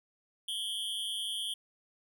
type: tone with amplitude modulation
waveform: square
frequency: 3228 Hz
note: G#7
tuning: 50 cents flat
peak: -30 dBFS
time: 0.48-1.54 s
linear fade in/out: 5 ms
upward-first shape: sine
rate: 210 Hz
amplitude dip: 100%
effects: none